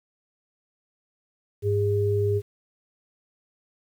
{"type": "tone pair together", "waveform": "sine", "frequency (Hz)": [101.88, 408.2], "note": ["G#2", "G#4"], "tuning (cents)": [-33, -30], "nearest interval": "2 octaves", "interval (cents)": 2403, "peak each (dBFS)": [-23, -23], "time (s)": [1.62, 2.42], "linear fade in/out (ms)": 50, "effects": ["9-bit"]}